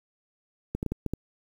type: clicks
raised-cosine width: 3 ms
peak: -16 dBFS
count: 6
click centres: 0.75 / 0.829 / 0.863 / 0.92 / 1.063 / 1.136 s
effects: 8-bit